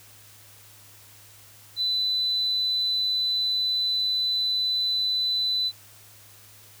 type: tone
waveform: sine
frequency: 4001 Hz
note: B7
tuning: 22 cents sharp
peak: -22 dBFS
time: 1.76-5.72 s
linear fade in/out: 50 ms
effects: added 103 Hz sine -56 dBFS peak until 6.8 s + white hiss -51 dBFS RMS until 6.8 s